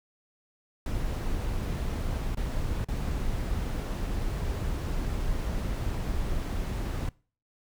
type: noise with dropouts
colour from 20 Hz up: brown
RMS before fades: -30 dBFS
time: 0.86-7.09 s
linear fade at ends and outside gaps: 2 ms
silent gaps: 2.348-2.371 / 2.846-2.885 s
effects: noise-tail reverb RT60 0.4 s tail -23 dB re dry